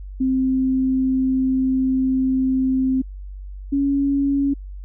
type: tone pair in turn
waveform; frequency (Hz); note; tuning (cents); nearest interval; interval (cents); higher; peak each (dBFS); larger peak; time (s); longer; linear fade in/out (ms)
sine; 261.3 / 278.8; C4 / C#4; -2 / +10; minor second; 112; second; -16; neither; 0.2-3.02 / 3.72-4.54; first; 10
effects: added 48 Hz sine -31 dBFS peak until 4.84 s